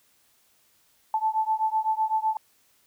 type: beating tone pair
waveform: sine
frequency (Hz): 872 / 879.9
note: A5 / A5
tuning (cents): -16 / 0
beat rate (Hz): 7.9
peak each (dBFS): -25 / -26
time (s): 1.14-2.37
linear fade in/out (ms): 2
effects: white hiss -64 dBFS RMS until 2.86 s

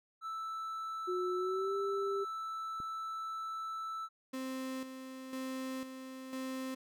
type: tone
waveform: triangle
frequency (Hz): 1318.5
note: E6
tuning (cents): 0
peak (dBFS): -36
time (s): 0.21-4.09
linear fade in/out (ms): 50
type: tone with pitch glide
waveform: sine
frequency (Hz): 363.3 to 396.2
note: F#4 to G4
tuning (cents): -32 to +18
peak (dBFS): -33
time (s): 1.07-2.25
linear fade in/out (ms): 20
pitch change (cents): +150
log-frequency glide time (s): 1.37-1.75
type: click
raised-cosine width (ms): 3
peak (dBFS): -37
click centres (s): 2.802
type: tone with tremolo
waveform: 35% pulse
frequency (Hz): 261.6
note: C4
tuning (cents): 0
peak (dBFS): -36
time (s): 4.33-6.75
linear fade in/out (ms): 10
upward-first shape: square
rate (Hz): 1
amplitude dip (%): 55
effects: none

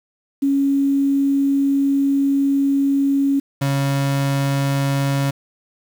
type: tone pair in turn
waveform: sine / 35% pulse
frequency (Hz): 277.2 / 138.6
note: C#4 / C#3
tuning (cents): 0 / 0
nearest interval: octave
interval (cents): 1200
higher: first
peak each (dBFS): -14 / -15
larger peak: first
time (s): 0.42-3.4 / 3.61-5.31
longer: first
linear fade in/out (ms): 10
effects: 7-bit

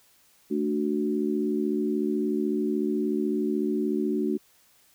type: chord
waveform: sine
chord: D major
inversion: second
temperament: equal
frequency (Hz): 220 / 293.7 / 370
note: A3 / D4 / F#4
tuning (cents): 0 / 0 / 0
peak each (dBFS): -28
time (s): 0.5-4.38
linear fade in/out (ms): 20
effects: white hiss -61 dBFS RMS until 4.94 s

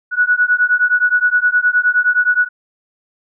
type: beating tone pair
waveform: sine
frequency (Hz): 1465 / 1474.6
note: F#6 / F#6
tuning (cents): -18 / -6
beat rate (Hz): 9.6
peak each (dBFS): -14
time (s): 0.11-2.49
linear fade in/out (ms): 50
effects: none

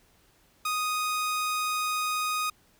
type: tone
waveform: sawtooth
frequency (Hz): 1244.5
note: D#6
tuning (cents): 0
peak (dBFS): -23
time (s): 0.65-2.5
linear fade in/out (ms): 5
effects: pink hiss -63 dBFS RMS until 2.79 s

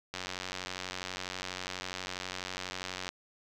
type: click train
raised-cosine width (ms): 0.2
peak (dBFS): -19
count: 273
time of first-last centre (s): 0.14-3.09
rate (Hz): 92.2
effects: none

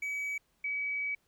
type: tone pair in turn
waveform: triangle / sine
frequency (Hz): 2278 / 2278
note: C#7 / C#7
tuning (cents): +47 / +47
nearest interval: unison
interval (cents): 0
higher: neither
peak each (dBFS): -31 / -31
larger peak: neither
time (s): 0.02-0.38 / 0.64-1.15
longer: second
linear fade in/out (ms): 5
effects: pink hiss -73 dBFS RMS until 1.27 s

